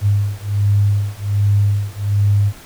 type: beating tone pair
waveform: sine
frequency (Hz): 101.1 / 102.4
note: G#2 / G#2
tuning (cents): -46 / -24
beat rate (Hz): 1.3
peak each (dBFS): -16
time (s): 0.01-2.53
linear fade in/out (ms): 50
effects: pink hiss -40 dBFS RMS until 2.65 s